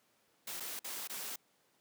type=noise with dropouts; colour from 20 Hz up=white; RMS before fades=-42 dBFS; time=0.47-1.36 s; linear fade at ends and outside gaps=5 ms; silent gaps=0.6-0.604 / 0.793-0.843 / 1.075-1.096 s; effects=pink hiss -72 dBFS RMS until 1.8 s + high-pass 200 Hz 12 dB/octave